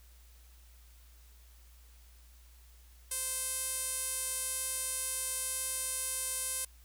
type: tone with band-pass filter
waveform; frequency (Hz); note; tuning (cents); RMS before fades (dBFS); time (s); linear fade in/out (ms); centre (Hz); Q
sawtooth; 521; C5; -7; -36; 3.11-6.65; 5; 10000; 3.4
effects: added 59 Hz sine -55 dBFS peak until 6.84 s + white hiss -64 dBFS RMS until 6.84 s